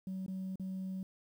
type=tone with dropouts; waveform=sine; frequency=188.7 Hz; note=F#3; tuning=34 cents sharp; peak=-35 dBFS; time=0.07-1.03 s; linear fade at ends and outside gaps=2 ms; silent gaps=0.263-0.28 / 0.557-0.597 s; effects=tanh soft clip ceiling -35 dBFS + 11-bit